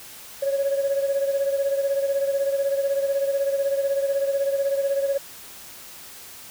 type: beating tone pair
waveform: sine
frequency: 551 / 567 Hz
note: C#5 / C#5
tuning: -11 / +39 cents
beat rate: 16 Hz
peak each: -20 / -26 dBFS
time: 0.42-5.18 s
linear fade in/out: 10 ms
effects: tanh soft clip ceiling -16 dBFS + white hiss -42 dBFS RMS until 6.5 s